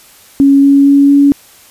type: tone with pitch steps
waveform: sine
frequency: 277.2 / 279 / 280.7 / 282.5 Hz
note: C#4 / C#4 / C#4 / C#4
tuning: 0 / +11 / +22 / +33 cents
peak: -3 dBFS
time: 0.4-1.32 s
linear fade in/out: 0 ms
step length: 230 ms
effects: white hiss -41 dBFS RMS until 1.7 s + resampled to 32000 Hz